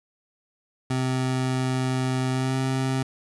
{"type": "tone with pitch glide", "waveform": "25% pulse", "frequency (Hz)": [129.5, 131.84], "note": ["C3", "C3"], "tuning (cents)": [-17, 14], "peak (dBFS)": -19, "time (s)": [0.9, 3.03], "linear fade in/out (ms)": 5, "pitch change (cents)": 31, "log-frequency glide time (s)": [2.31, 2.57], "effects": ["resampled to 24000 Hz"]}